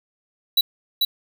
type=tone with echo; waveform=square; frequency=3935 Hz; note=B7; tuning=7 cents flat; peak=-14 dBFS; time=0.57-0.61 s; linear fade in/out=5 ms; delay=440 ms; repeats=1; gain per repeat=-3 dB; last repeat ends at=1.05 s; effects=none